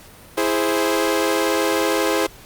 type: chord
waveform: sawtooth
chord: E augmented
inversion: none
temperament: equal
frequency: 329.6 / 415.3 / 523.3 Hz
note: E4 / G#4 / B#4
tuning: 0 / 0 / 0 cents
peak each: -18 dBFS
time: 0.37-2.27 s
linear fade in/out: 10 ms
effects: pink hiss -44 dBFS RMS until 2.45 s + Opus 48 kbps